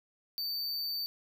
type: tone with amplitude modulation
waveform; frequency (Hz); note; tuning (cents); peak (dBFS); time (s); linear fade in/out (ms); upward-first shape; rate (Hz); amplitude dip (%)
square; 4580; D8; -44; -32; 0.38-1.06; 0; sine; 142; 30
effects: none